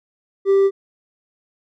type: tone with hard clipping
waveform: sine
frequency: 392.1 Hz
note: G4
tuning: in tune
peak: -12 dBFS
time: 0.45-0.71 s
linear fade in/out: 50 ms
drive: 2 dB
effects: none